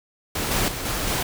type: noise with level steps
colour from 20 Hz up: pink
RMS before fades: -26 / -22 / -30 / -26 / -24 dBFS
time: 0.35-1.23 s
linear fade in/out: 5 ms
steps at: 0.51 / 0.68 / 0.85 / 1.07 s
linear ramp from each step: 5 ms
effects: none